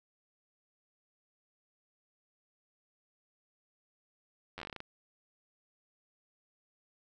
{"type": "slowing click train", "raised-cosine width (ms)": 0.3, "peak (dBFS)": -26, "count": 11, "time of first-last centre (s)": [4.58, 4.804], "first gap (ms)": 10, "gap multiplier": 1.17, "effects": []}